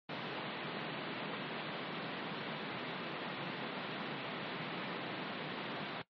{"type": "band-pass noise", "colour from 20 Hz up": "pink", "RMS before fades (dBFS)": -42, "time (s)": [0.09, 6.02], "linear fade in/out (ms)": 5, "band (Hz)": [140, 3900], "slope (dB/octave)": 48, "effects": ["noise-tail reverb RT60 0.1 s tail -17 dB re dry", "MP3 32 kbps"]}